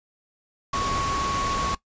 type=tone in noise; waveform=sine; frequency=1108.7 Hz; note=C#6; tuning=in tune; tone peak=-25 dBFS; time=0.73-1.75 s; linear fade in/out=5 ms; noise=pink; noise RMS=-29 dBFS; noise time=0.73-1.75 s; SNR=+1 dB; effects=noise-tail reverb RT60 0.1 s tail -18 dB re dry + resampled to 16000 Hz